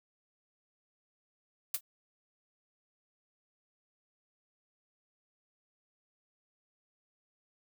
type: noise with exponential decay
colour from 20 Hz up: blue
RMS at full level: -26 dBFS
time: 1.74-1.81 s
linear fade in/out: 5 ms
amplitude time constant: 15 ms
effects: none